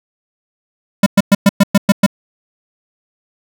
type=tone bursts; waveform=square; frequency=200 Hz; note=G3; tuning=35 cents sharp; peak=-5 dBFS; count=8; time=1.03-2.064 s; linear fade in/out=5 ms; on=33 ms; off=110 ms; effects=none